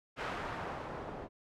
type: noise with low-pass filter sweep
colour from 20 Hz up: white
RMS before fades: -41 dBFS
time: 0.16-1.29 s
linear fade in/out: 50 ms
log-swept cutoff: 1700 to 600 Hz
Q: 0.96
effects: none